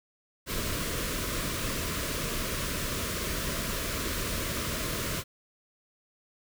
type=band-stop noise; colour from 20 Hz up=pink; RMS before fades=-32 dBFS; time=0.46-5.24 s; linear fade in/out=50 ms; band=670 to 970 Hz; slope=96 dB/octave; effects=none